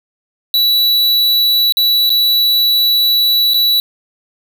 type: tone with dropouts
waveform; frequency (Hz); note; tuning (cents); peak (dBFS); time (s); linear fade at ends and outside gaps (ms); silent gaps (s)
square; 3937; B7; -6; -10; 0.54-3.8; 1; 1.723-1.77 / 2.094-2.102 / 3.536-3.543
effects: none